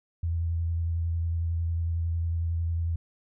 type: tone with vibrato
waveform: sine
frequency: 83.6 Hz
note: E2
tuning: 25 cents sharp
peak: -25 dBFS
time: 0.23-2.96 s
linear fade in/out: 5 ms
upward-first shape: triangle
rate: 11 Hz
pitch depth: 25 cents each way
effects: none